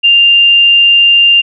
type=tone; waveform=sine; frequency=2794 Hz; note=F7; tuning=in tune; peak=-3 dBFS; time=0.03-1.42 s; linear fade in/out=20 ms; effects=none